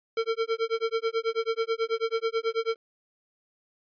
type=tone with tremolo; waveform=square; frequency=452.8 Hz; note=A4; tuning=50 cents sharp; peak=-23 dBFS; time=0.17-2.76 s; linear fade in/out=2 ms; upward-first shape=sine; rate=9.2 Hz; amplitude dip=100%; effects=resampled to 11025 Hz